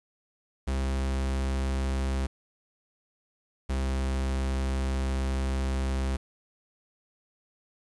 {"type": "tone pair in turn", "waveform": "45% pulse", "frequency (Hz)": [66.5, 66.24], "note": ["C2", "C2"], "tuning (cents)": [29, 22], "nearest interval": "unison", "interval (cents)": 7, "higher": "first", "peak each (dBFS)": -26, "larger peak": "neither", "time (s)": [[0.67, 2.27], [3.69, 6.17]], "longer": "second", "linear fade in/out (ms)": 10, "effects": ["resampled to 24000 Hz", "9-bit"]}